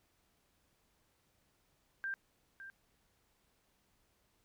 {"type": "tone with echo", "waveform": "sine", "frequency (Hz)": 1581, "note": "G6", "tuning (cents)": 14, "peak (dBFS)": -36, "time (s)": [2.04, 2.14], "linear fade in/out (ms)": 0, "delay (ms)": 560, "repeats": 1, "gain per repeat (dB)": -11, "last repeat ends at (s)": 2.7, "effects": ["pink hiss -75 dBFS RMS until 4.44 s"]}